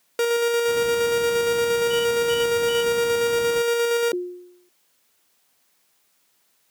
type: tone with tremolo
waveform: 45% pulse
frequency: 470 Hz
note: A#4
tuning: 14 cents sharp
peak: -18 dBFS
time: 0.19-4.12 s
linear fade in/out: 2 ms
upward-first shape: square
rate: 8.6 Hz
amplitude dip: 25%
type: noise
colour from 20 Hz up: brown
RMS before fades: -31 dBFS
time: 0.67-3.62 s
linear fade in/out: 20 ms
type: tone bursts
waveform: triangle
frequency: 2958 Hz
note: F#7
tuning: 1 cent flat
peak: -27 dBFS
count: 3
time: 1.9-2.83 s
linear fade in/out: 10 ms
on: 150 ms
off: 240 ms
type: tone with exponential decay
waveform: sine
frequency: 357.3 Hz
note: F4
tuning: 40 cents sharp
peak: -20 dBFS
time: 4.13-4.69 s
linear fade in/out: 2 ms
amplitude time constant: 120 ms
effects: white hiss -65 dBFS RMS until 6.7 s + high-pass 150 Hz 12 dB/octave